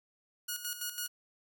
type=tone with tremolo; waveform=5% pulse; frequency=1449 Hz; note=F#6; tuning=37 cents flat; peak=-23 dBFS; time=0.48-1.08 s; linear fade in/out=10 ms; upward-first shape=square; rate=6 Hz; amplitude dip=65%; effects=none